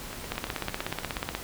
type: two click trains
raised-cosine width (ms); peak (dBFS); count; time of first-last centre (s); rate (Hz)
0.3; -22 / -13; 9 / 18; 0.13-1.034 / 0.32-1.35; 8.85 / 16.5
effects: pink hiss -40 dBFS RMS until 1.43 s